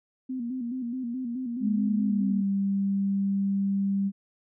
sine tone with vibrato, 246.9 Hz, B3, in tune, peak -29 dBFS, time 0.29-2.42 s, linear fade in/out 10 ms, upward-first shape square, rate 4.7 Hz, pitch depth 79 cents each way
sine tone with pitch glide, 207.7 to 197.18 Hz, G#3 to G3, 0 to +10 cents, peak -23 dBFS, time 1.6-4.12 s, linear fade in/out 50 ms, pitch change -90 cents, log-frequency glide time 2.02-2.27 s
effects none

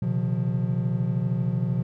triangle tone cluster, 122.9 / 135.9 / 155.1 / 177.5 Hz, B2 / C#3 / D#3 / F3, -8 / -34 / -5 / +28 cents, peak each -24 / -28 / -30 / -25 dBFS, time 0.02-1.83 s, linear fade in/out 5 ms, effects none

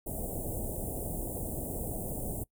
pink band-stop noise, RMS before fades -36 dBFS, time 0.06-2.44 s, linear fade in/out 10 ms, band 740 to 8400 Hz, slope 48 dB/octave, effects noise-tail reverb RT60 0.1 s tail -22 dB re dry

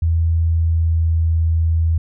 sine tone with pitch glide, 82.41 to 81.79 Hz, E2 to E2, 0 to -13 cents, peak -13 dBFS, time 0.02-1.98 s, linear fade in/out 5 ms, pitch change -13 cents, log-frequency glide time 0.43-1.14 s, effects none

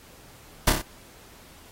pink noise with echo, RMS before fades -18 dBFS, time 0.67-0.7 s, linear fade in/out 5 ms, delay 29 ms, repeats 4, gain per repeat -4 dB, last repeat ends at 0.816 s, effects pink hiss -51 dBFS RMS until 1.71 s + AAC 48 kbps

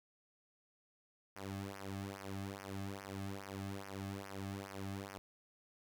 sawtooth tone with flanger, 98 Hz, G2, in tune, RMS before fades -45 dBFS, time 1.36-5.18 s, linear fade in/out 0 ms, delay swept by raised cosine 0.25 to 2.15 ms, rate 2.4 Hz, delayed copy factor -1, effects none

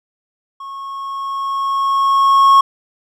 triangle tone with level ramp, 1095 Hz, C#6, 22 cents flat, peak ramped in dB -26 to -3 dBFS, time 0.6-2.61 s, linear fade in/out 5 ms, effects none

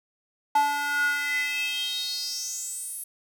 square tone with high-pass filter sweep, 288.9 Hz, D4, 28 cents flat, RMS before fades -28 dBFS, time 0.55-3.04 s, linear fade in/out 5 ms, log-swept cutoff 870 to 11000 Hz, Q 6.6, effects none

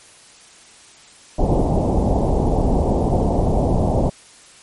pink low-pass noise, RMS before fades -17 dBFS, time 1.38-4.1 s, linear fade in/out 10 ms, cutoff 850 Hz, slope 48 dB/octave, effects white hiss -46 dBFS RMS until 4.62 s + MP3 48 kbps

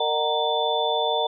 sine tone cluster, 460.4 / 607 / 749 / 931 / 3518 Hz, A#4 / D#5 / F#5 / A#5 / A7, -22 / -43 / +21 / -2 / -1 cents, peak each -27 dBFS, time 0-1.27 s, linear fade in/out 5 ms, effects none

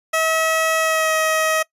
15% pulse tone with pitch glide, 643 to 633.8 Hz, E5 to D#5, -43 to +32 cents, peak -10 dBFS, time 0.13-1.63 s, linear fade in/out 10 ms, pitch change -25 cents, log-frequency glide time 0.78-1.14 s, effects noise-tail reverb RT60 0.1 s tail -22 dB re dry + resampled to 32000 Hz

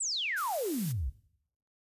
sine exponential sweep, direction down, 8400 to 55.8 Hz, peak -30 dBFS, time 0-1.1 s, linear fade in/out 10 ms
blue noise, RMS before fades -40 dBFS, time 0.36-0.93 s, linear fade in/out 20 ms
effects noise-tail reverb RT60 0.7 s tail -19 dB re dry + resampled to 32000 Hz

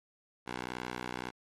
10% pulse tone with band-pass filter, 61.74 Hz, B1, in tune, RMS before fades -40 dBFS, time 0.46-1.31 s, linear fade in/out 20 ms, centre 1500 Hz, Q 0.5, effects MP3 64 kbps

